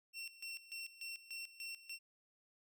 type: tone with tremolo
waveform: 25% pulse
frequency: 2714 Hz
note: E7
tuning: 50 cents sharp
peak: -40 dBFS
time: 0.13-1.99 s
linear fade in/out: 50 ms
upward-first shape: square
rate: 3.4 Hz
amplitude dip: 80%
effects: none